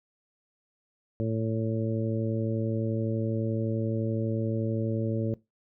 harmonic tone, 111.7 Hz, A2, 27 cents sharp, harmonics 1 / 2 / 3 / 4 / 5, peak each -29 / -32 / -34 / -35 / -36 dBFS, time 1.2-5.34 s, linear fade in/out 0 ms, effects noise-tail reverb RT60 0.2 s tail -20 dB re dry

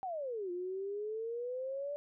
sine exponential two-way sweep, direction down then up, 784 to 349.2 to 586 Hz, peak -36 dBFS, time 0.03-1.96 s, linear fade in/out 0 ms, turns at 0.51 s, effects none

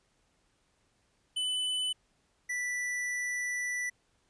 square tone pair in turn, 3003 / 1971.2 Hz, F#7 / B6, +25 / -4 cents, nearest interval perfect fifth, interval 729 cents, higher first, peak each -30 / -32 dBFS, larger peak first, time 1.36-1.93 / 2.49-3.9 s, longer second, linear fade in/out 10 ms, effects pink hiss -72 dBFS RMS until 4.29 s + resampled to 22050 Hz

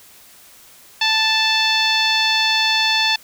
10% pulse tone with low-pass filter, 880 Hz, A5, in tune, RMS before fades -17 dBFS, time 1.01-3.16 s, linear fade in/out 5 ms, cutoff 4200 Hz, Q 2, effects white hiss -46 dBFS RMS until 3.23 s

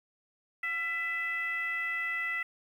sine tone with frequency modulation, 1995 Hz, B6, 17 cents sharp, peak -30 dBFS, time 0.63-2.43 s, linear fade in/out 5 ms, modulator 635 Hz, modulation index 0.67, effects 10-bit

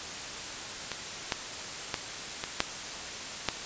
clicks, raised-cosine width 0.2 ms, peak -15 / -9 / -11 / -14 / -6 / -8 dBFS, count 6, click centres 0.917 / 1.322 / 1.942 / 2.439 / 2.604 / 3.487 s, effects white hiss -38 dBFS RMS until 3.65 s + resampled to 16000 Hz

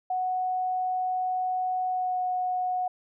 sine tone with pitch glide, 739 to 732.6 Hz, F#5 to F#5, -2 to -17 cents, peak -25 dBFS, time 0.1-2.88 s, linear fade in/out 5 ms, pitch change -15 cents, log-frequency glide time 1.88-2.2 s, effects none

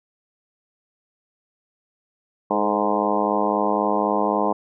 harmonic tone with a mistuned harmonic, 103.83 Hz, G#2, in tune, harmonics 2 / 3 / 4 / 5 / 6 / 7 / 8 / 9 / 10, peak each -27 / -27 / -27 / -27 / -27 / -27 / -27 / -27 / -27 dBFS, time 2.5-4.53 s, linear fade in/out 10 ms, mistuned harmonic 4, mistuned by +41 cents, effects none

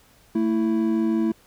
triangle tone pair together, 223.3 / 329.6 Hz, A3 / E4, +26 / 0 cents, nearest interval perfect fifth, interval 674 cents, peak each -20 dBFS, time 0.35-1.32 s, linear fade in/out 5 ms, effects pink hiss -56 dBFS RMS until 1.46 s

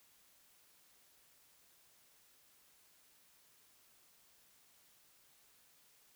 silence, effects white hiss -68 dBFS RMS until 6.15 s

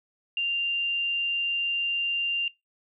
sine tone, 2787 Hz, F7, 4 cents flat, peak -24 dBFS, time 0.37-2.48 s, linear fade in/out 2 ms, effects noise-tail reverb RT60 0.2 s tail -23 dB re dry

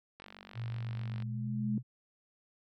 click train, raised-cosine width 0.3 ms, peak -32 dBFS, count 50, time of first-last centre 0.2-1.223 s, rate 47.9 Hz
sine tone with exponential growth, 211.2 Hz, G#3, 29 cents sharp, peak -29 dBFS, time 0.26-1.78 s, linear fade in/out 2 ms, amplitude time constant 330 ms
sine tone with pitch glide, 116.54 to 125.63 Hz, A#2 to B2, 0 to +30 cents, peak -35 dBFS, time 0.54-1.83 s, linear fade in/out 50 ms, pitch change +130 cents, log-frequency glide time 1.2-1.51 s
effects none

